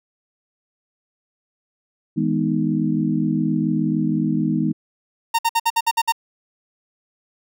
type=chord; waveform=sine; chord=E major seventh; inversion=none; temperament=equal with one note detuned; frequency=160.68 / 207.7 / 246.9 / 311.1 Hz; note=E3 / G#3 / B3 / D#4; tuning=-44 / 0 / 0 / 0 cents; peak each=-23 dBFS; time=2.16-4.73 s; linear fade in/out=20 ms
type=tone bursts; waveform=45% pulse; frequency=920 Hz; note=A#5; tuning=23 cents flat; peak=-15 dBFS; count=8; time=5.34-6.123 s; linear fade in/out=10 ms; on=48 ms; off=57 ms
effects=none